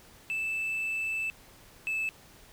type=tone pair in turn; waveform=triangle; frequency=2637 / 2620 Hz; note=E7 / E7; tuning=0 / -11 cents; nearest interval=unison; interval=11 cents; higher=first; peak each=-27 / -26 dBFS; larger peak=second; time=0.3-1.3 / 1.87-2.09 s; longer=first; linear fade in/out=0 ms; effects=tanh soft clip ceiling -23 dBFS + pink hiss -55 dBFS RMS until 2.52 s